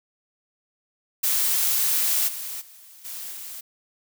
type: noise with level steps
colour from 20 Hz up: blue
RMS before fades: -22 / -33 / -48 / -35 / -37 dBFS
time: 1.23-3.61 s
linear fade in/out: 10 ms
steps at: 2.27 / 2.6 / 3.04 / 3.31 s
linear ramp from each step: 20 ms
effects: none